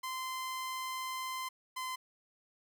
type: tone pair in turn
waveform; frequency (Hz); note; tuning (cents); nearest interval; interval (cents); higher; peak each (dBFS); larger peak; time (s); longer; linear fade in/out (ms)
sawtooth; 1036 / 1029.4; C6 / C6; -17 / -29; unison; 12; first; -33 / -33; neither; 0.03-1.49 / 1.76-1.96; first; 10
effects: none